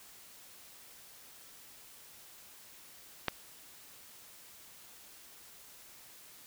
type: click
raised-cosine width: 0.3 ms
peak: -13 dBFS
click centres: 3.283 s
effects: white hiss -55 dBFS RMS until 6.46 s